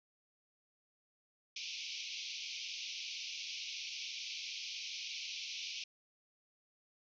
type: band-pass noise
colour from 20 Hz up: pink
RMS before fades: -44 dBFS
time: 1.56-5.84 s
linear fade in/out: 5 ms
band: 2300 to 6100 Hz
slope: 96 dB/octave
effects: none